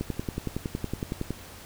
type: click train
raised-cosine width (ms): 3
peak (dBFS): -16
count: 15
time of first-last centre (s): 0.01-1.306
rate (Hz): 10.8
effects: added 88 Hz sine -51 dBFS peak until 1.65 s + pink hiss -46 dBFS RMS until 1.65 s